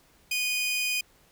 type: tone pair together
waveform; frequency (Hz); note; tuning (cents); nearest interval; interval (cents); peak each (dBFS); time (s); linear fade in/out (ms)
sawtooth; 2470 / 3112; D#7 / G7; -13 / -13; major third; 400; -23 / -32; 0.31-1.01; 5
effects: pink hiss -61 dBFS RMS until 1.31 s